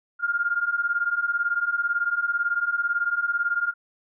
sine beating tone pair, 1396.9 / 1414.9 Hz, F6 / F6, 0 / +22 cents, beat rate 18 Hz, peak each -26 / -24 dBFS, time 0.19-3.74 s, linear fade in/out 50 ms, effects none

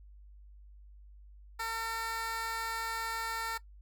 15% pulse tone with high-pass filter, 452.9 Hz, A#4, 50 cents flat, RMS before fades -36 dBFS, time 1.59-3.58 s, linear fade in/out 10 ms, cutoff 1000 Hz, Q 1.2, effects noise-tail reverb RT60 0.1 s tail -19 dB re dry + added 50 Hz sine -51 dBFS peak until 3.81 s

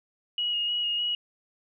sine tone with vibrato, 2885 Hz, F#7, 44 cents flat, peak -25 dBFS, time 0.38-1.15 s, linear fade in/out 2 ms, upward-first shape square, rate 3.3 Hz, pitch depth 14 cents each way, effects none

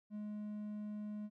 triangle tone, 210 Hz, G#3, 19 cents sharp, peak -39 dBFS, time 0.1-1.3 s, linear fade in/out 50 ms, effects none

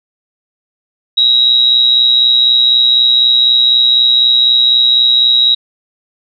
sine tone with amplitude modulation, 3840 Hz, B7, 49 cents flat, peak -3 dBFS, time 1.17-5.55 s, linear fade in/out 10 ms, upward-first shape sine, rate 124 Hz, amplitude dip 70%, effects none

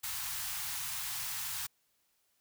white band-stop noise, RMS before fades -38 dBFS, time 0.03-1.67 s, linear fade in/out 10 ms, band 150 to 790 Hz, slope 48 dB/octave, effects white hiss -75 dBFS RMS until 2.4 s

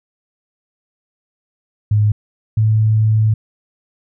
sine tone pair in turn, 105.4 / 109.05 Hz, G#2 / A2, +26 / -15 cents, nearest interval minor second, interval 59 cents, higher second, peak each -10 dBFS, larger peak neither, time 1.91-2.12 / 2.57-3.34 s, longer second, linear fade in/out 5 ms, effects none

